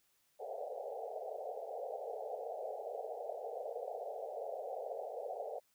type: band-pass noise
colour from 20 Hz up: pink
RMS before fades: -43 dBFS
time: 0.39-5.6 s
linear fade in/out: 20 ms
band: 440 to 780 Hz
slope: 96 dB/octave
effects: white hiss -75 dBFS RMS until 5.74 s